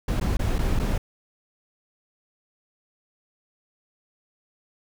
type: noise with dropouts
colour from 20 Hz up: brown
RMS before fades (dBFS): -23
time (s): 0.08-0.98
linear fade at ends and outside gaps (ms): 5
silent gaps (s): 0.2-0.211 / 0.37-0.392 / 0.584-0.589 / 0.792-0.796
effects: none